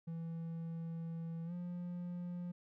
triangle tone with pitch glide, 165.4 to 176.25 Hz, E3 to F3, +6 to +16 cents, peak -38 dBFS, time 0.07-2.52 s, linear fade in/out 10 ms, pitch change +110 cents, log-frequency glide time 1.45-1.53 s, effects none

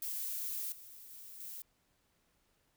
violet noise with level steps, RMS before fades -39 / -53 / -51 / -46 dBFS, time 0.02-1.62 s, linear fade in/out 2 ms, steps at 0.72 / 1.1 / 1.4 s, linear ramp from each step 2 ms, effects pink hiss -75 dBFS RMS until 2.76 s

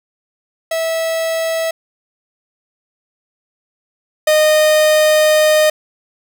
45% pulse tone pair in turn, 652 / 615.4 Hz, E5 / D#5, -19 / -19 cents, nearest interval minor second, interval 100 cents, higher first, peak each -16 / -9 dBFS, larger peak second, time 0.71-1.71 / 4.27-5.7 s, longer second, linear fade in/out 5 ms, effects none

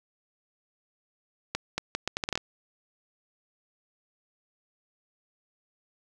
accelerating click train, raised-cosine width 0.2 ms, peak -11 dBFS, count 10, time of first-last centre 1.55-2.376 s, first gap 230 ms, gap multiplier 0.74, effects none

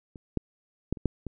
clicks, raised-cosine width 3 ms, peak -30 / -13 / -13 / -29 / -11 / -22 dBFS, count 6, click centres 0.158 / 0.373 / 0.926 / 0.972 / 1.057 / 1.267 s, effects none

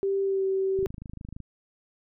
sine tone with pitch glide, 392 to 384.2 Hz, G4 to G4, 0 to -35 cents, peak -23 dBFS, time 0.03-0.86 s, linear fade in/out 0 ms, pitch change -35 cents, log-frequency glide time 0.22-0.45 s
click train, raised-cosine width 5 ms, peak -27 dBFS, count 17, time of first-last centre 0.79-1.403 s, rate 26.1 Hz
effects none

